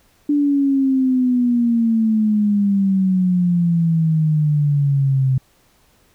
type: exponential sweep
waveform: sine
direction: down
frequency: 293.7 to 130 Hz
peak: -13 dBFS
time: 0.29-5.38 s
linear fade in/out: 5 ms
effects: pink hiss -57 dBFS RMS until 6.14 s